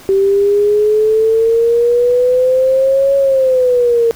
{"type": "exponential two-way sweep", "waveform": "sine", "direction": "up then down", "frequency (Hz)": [386.7, 554.4, 458.4], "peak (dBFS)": -8, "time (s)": [0.09, 4.11], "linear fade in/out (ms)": 0, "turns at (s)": 3.16, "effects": ["pink hiss -38 dBFS RMS until 4.15 s"]}